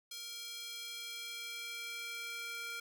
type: tone with high-pass filter sweep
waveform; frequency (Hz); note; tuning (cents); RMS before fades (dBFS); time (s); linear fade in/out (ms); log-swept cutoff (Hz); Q
square; 466.2; A#4; 0; -44; 0.11-2.8; 5; 3900 to 1800; 1.7
effects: none